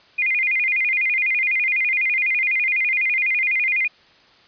sine tone with vibrato, 2258 Hz, C#7, 31 cents sharp, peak -17 dBFS, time 0.18-3.88 s, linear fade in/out 10 ms, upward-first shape square, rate 12 Hz, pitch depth 140 cents each way, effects white hiss -52 dBFS RMS until 4.47 s + resampled to 11025 Hz

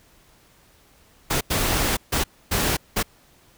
pink noise bursts at uneven times, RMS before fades -22 dBFS, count 5, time 1.3-1.41 / 1.5-1.97 / 2.12-2.24 / 2.51-2.77 / 2.96-3.03 s, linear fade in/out 10 ms, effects pink hiss -56 dBFS RMS until 3.57 s

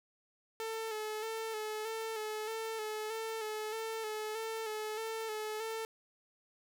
sawtooth tone with vibrato, 438 Hz, A4, 8 cents flat, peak -33 dBFS, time 0.6-5.85 s, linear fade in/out 0 ms, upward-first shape square, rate 1.6 Hz, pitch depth 33 cents each way, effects none

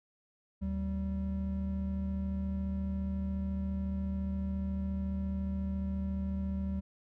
triangle tone pair together, 75.85 / 193.3 Hz, D#2 / G3, -44 / -24 cents, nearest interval octave + major third, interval 1620 cents, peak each -33 / -32 dBFS, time 0.61-6.81 s, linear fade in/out 20 ms, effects none

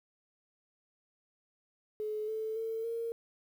sine tone with pitch steps, 427.4 / 438.4 / 449.7 / 461.3 Hz, G#4 / A4 / A4 / A#4, +50 / -6 / +38 / -18 cents, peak -33 dBFS, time 2-3.12 s, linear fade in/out 0 ms, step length 280 ms, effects 10-bit

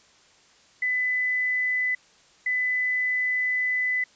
sine tone pair in turn, 2003 / 2003 Hz, B6 / B6, +24 / +24 cents, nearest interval unison, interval 0 cents, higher neither, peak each -22 dBFS, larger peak neither, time 0.82-1.95 / 2.46-4.04 s, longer second, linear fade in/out 5 ms, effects white hiss -57 dBFS RMS until 4.15 s + resampled to 16000 Hz

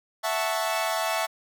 sawtooth chord, F# minor seventh, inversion third, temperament equal, 659.3 / 740 / 880 / 1108.7 Hz, E5 / F#5 / A5 / C#6, 0 / 0 / 0 / 0 cents, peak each -24 / -29 / -27 / -29 dBFS, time 0.23-1.27 s, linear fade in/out 20 ms, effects none

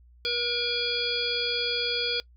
harmonic tone, 478.9 Hz, A#4, 47 cents sharp, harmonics 1 / 3 / 5 / 7 / 9 / 10, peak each -33 / -36 / -34 / -30 / -34 / -31 dBFS, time 0.25-2.2 s, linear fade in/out 0 ms, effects noise-tail reverb RT60 0.1 s tail -22 dB re dry + added 60 Hz sine -52 dBFS peak until 2.36 s

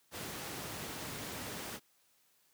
pink noise, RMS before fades -42 dBFS, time 0.11-1.8 s, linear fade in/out 50 ms, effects white hiss -71 dBFS RMS until 2.53 s + high-pass 100 Hz 12 dB/octave

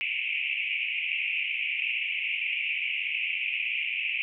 white band-pass noise, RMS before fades -30 dBFS, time 0.01-4.22 s, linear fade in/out 0 ms, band 2200 to 2800 Hz, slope 96 dB/octave, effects none

